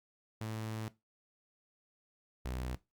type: tone pair in turn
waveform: sawtooth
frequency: 110 / 62.71 Hz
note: A2 / B1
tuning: 0 / +27 cents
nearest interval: minor seventh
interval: 973 cents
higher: first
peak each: -34 / -33 dBFS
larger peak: second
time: 0.41-0.88 / 2.45-2.75 s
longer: first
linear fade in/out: 0 ms
effects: noise-tail reverb RT60 0.2 s tail -17 dB re dry + Opus 48 kbps